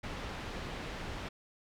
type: low-pass noise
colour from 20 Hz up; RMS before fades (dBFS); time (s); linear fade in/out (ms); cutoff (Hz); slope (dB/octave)
pink; -41; 0.03-1.29; 10; 3600; 12
effects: none